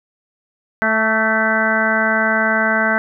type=harmonic tone with a mistuned harmonic; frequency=220 Hz; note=A3; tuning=in tune; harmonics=1 / 2 / 3 / 4 / 5 / 6 / 7 / 8 / 9; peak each=-22 / -29 / -21 / -25 / -27 / -25 / -17 / -29 / -23 dBFS; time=0.82-2.98 s; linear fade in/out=0 ms; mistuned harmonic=5; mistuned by=+30 cents; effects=none